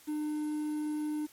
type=tone with quantisation; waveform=triangle; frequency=302.1 Hz; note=D4; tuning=49 cents sharp; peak=-29 dBFS; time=0.07-1.27 s; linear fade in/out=20 ms; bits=9; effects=white hiss -58 dBFS RMS until 1.32 s + MP3 64 kbps